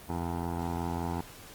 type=tone with low-pass filter; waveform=15% pulse; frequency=85.3 Hz; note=F2; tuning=40 cents flat; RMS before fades=-33 dBFS; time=0.09-1.21 s; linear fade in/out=5 ms; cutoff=930 Hz; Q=2.6; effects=pink hiss -49 dBFS RMS until 1.54 s + Opus 32 kbps